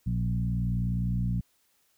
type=tone with frequency modulation; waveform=sine; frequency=119.5 Hz; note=A#2; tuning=43 cents sharp; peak=-25 dBFS; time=0.06-1.41 s; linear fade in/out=10 ms; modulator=59.2 Hz; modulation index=1.2; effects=white hiss -69 dBFS RMS until 1.97 s